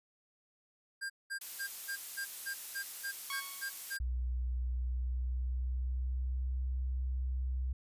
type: tone bursts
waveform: square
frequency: 1600 Hz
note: G6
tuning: 35 cents sharp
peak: -37 dBFS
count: 11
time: 1.01-3.989 s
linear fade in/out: 20 ms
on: 89 ms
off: 200 ms
type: noise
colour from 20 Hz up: blue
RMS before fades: -43 dBFS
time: 1.41-3.97 s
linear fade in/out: 5 ms
type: tone with exponential decay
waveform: 15% pulse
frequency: 1108.7 Hz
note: C#6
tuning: in tune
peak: -30 dBFS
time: 3.3-3.95 s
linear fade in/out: 2 ms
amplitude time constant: 140 ms
type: tone with pitch glide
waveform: sine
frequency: 61.74 to 63.92 Hz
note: B1 to C2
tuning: 0 to -40 cents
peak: -32 dBFS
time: 4-7.73 s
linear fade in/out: 5 ms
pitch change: +60 cents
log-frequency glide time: 4.68-6.57 s
effects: resampled to 32000 Hz